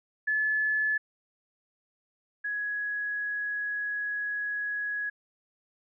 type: tone pair in turn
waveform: sine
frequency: 1723 / 1673 Hz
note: A6 / G#6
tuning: -37 / +12 cents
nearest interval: minor second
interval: 51 cents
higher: first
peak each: -24 / -29 dBFS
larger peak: first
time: 0.27-0.98 / 2.44-5.1 s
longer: second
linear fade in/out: 10 ms
effects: none